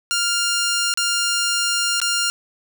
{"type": "tone with dropouts", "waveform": "10% pulse", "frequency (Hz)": 1400, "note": "F6", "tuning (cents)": 4, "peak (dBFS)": -10, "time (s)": [0.11, 2.3], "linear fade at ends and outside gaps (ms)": 0, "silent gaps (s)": [[0.939, 0.974], [2.001, 2.016]], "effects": []}